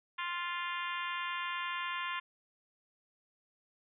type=harmonic tone; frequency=349.2 Hz; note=F4; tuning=in tune; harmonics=3 / 4 / 5 / 6 / 7 / 8 / 9 / 10; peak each=-38 / -44 / -42 / -44 / -46 / -45 / -48 / -50 dBFS; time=0.18-2.2 s; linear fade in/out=10 ms; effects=none